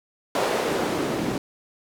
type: noise with band-pass filter sweep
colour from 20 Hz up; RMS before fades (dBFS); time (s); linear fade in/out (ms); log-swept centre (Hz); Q
white; -25; 0.35-1.38; 2; 520 to 230; 1.4
effects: none